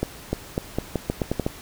accelerating click train, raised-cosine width 2 ms, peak -9 dBFS, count 10, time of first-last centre 0.03-1.465 s, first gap 300 ms, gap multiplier 0.83, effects pink hiss -42 dBFS RMS until 1.61 s

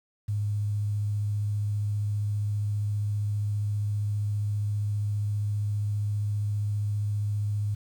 sine tone with vibrato, 103.6 Hz, G#2, 4 cents flat, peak -25 dBFS, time 0.28-7.75 s, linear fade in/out 10 ms, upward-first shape sine, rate 15 Hz, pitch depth 11 cents each way, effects 9-bit

